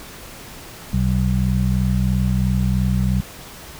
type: harmonic tone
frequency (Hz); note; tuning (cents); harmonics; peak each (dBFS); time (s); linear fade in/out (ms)
63; B1; +35; 1 / 2 / 3; -20 / -20 / -20; 0.93-3.21; 5
effects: pink hiss -38 dBFS RMS until 3.79 s